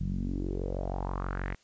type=tone with low-pass filter sweep; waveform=sawtooth; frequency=46.25 Hz; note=F#1; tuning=in tune; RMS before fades=-33 dBFS; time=0-1.55 s; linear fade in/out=10 ms; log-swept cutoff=160 to 2100 Hz; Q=4.2; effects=white hiss -64 dBFS RMS until 1.63 s + resampled to 16000 Hz